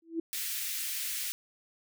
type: tone with exponential growth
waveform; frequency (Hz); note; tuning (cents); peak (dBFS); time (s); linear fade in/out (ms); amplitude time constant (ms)
sine; 329.6; E4; 0; -26; 0.02-0.2; 5; 37
type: high-pass noise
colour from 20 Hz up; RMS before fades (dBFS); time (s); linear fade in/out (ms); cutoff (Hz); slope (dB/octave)
white; -35; 0.33-1.32; 0; 1800; 24
effects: none